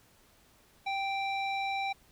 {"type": "tone with low-pass filter", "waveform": "square", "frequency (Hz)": 784, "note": "G5", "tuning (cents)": 0, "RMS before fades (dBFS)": -33, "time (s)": [0.86, 1.93], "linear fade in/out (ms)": 10, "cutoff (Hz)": 3200, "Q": 4.9, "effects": ["pink hiss -63 dBFS RMS until 2.11 s"]}